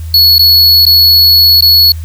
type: tone with dropouts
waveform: square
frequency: 4383 Hz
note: C#8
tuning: 20 cents flat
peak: -3 dBFS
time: 0.14-1.92 s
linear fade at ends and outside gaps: 2 ms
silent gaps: 0.382-0.393 / 0.853-0.865 / 1.608-1.623 s
effects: added 81 Hz sine -18 dBFS peak until 2.04 s + white hiss -39 dBFS RMS until 2.04 s